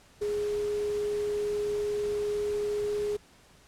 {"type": "tone in noise", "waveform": "sine", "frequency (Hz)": 415.3, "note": "G#4", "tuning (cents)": 0, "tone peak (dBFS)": -27, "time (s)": [0.21, 3.17], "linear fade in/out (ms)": 10, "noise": "pink", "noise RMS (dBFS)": -45, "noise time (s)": [0.21, 3.17], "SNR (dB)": 15, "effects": ["pink hiss -58 dBFS RMS until 3.67 s", "low-pass 10000 Hz 12 dB/octave"]}